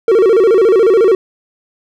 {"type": "tone with vibrato", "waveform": "triangle", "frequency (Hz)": 415.3, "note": "G#4", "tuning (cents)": 0, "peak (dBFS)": -4, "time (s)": [0.08, 1.15], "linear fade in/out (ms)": 2, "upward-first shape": "square", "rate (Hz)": 14, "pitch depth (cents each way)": 170, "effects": []}